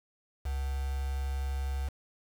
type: tone with quantisation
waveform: sine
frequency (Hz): 68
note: C#2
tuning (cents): -33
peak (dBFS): -30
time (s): 0.45-1.89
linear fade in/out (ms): 10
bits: 7
effects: none